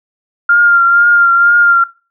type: tone with vibrato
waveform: sine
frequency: 1398 Hz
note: F6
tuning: 1 cent sharp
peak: -5 dBFS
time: 0.49-1.84 s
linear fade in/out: 5 ms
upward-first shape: triangle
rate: 2.1 Hz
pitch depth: 31 cents each way
effects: noise-tail reverb RT60 0.3 s tail -19 dB re dry